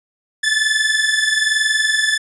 sawtooth tone pair together, 1729.9 / 1751 Hz, A6 / A6, -30 / -9 cents, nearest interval unison, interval 21 cents, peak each -14 dBFS, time 0.43-2.18 s, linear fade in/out 10 ms, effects resampled to 24000 Hz

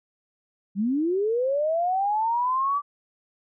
sine linear sweep, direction up, 185 to 1168 Hz, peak -21 dBFS, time 0.75-2.82 s, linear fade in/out 50 ms, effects none

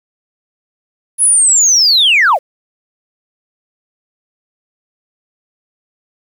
sine linear sweep, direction down, 10548 to 466.2 Hz, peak -5 dBFS, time 1.18-2.39 s, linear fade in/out 50 ms, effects tanh soft clip ceiling -3 dBFS + 7-bit

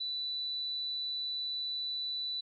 sine tone, 3973 Hz, B7, 10 cents sharp, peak -33 dBFS, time 0-2.41 s, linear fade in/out 10 ms, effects MP3 64 kbps

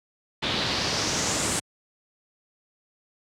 pink noise with low-pass filter sweep, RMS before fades -26 dBFS, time 0.42-1.6 s, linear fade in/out 10 ms, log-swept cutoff 3500 to 8800 Hz, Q 3, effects high-pass 100 Hz 12 dB/octave

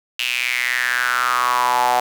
sawtooth tone with high-pass filter sweep, 123.8 Hz, B2, 5 cents sharp, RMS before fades -19 dBFS, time 0.19-2 s, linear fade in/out 5 ms, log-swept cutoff 2800 to 760 Hz, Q 6.1, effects 7-bit

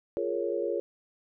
sine chord, Bb minor seventh, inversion second, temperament equal, 349.2 / 415.3 / 466.2 / 554.4 Hz, F4 / Ab4 / Bb4 / Db5, 0 / 0 / 0 / 0 cents, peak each -33 dBFS, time 0.17-0.8 s, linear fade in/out 0 ms, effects none

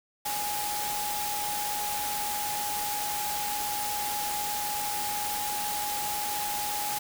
sine tone in noise, 830.6 Hz, G#5, in tune, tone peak -32 dBFS, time 0.25-6.99 s, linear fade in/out 10 ms, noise white, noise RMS -33 dBFS, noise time 0.25-6.99 s, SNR -2 dB, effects none

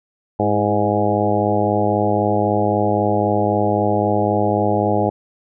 harmonic tone with a mistuned harmonic, 103.83 Hz, G#2, in tune, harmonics 1 / 2 / 3 / 4 / 5 / 6 / 7 / 8, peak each -23 / -23 / -23 / -23 / -23 / -23 / -23 / -23 dBFS, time 0.39-5.1 s, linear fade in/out 10 ms, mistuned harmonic 3, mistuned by +41 cents, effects none

